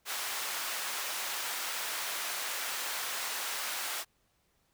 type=high-pass noise; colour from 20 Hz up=pink; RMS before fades=-36 dBFS; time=0.05-4.05 s; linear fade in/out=50 ms; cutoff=980 Hz; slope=12 dB/octave; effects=pink hiss -73 dBFS RMS until 4.73 s